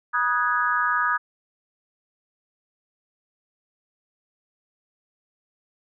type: chord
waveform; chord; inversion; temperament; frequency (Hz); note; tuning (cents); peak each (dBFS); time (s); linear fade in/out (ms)
sine; G# minor seventh; first; equal with one note detuned; 969.1 / 1244.5 / 1480 / 1661.2; B5 / D#6 / F#6 / G#6; -33 / 0 / 0 / 0; -28 / -23 / -27 / -25; 0.13-1.18; 20
effects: none